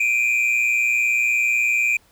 triangle tone pair together, 2361 / 2481 Hz, D7 / D#7, +9 / -6 cents, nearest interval minor second, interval 85 cents, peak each -18 dBFS, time 0-1.97 s, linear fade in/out 5 ms, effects pink hiss -57 dBFS RMS until 2.11 s

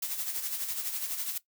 blue noise with tremolo, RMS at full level -32 dBFS, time 0.02-1.38 s, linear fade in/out 5 ms, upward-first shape sine, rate 12 Hz, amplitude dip 55%, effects noise-tail reverb RT60 0.1 s tail -17 dB re dry

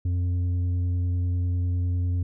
sine tone with tanh clipping, 89 Hz, F2, 33 cents sharp, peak -23 dBFS, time 0.05-2.23 s, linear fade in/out 5 ms, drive 5 dB, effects none

